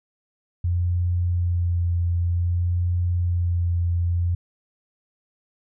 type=tone with vibrato; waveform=sine; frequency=87.31 Hz; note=F2; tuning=in tune; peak=-19 dBFS; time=0.64-4.35 s; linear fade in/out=5 ms; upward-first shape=sine; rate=0.54 Hz; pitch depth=18 cents each way; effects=none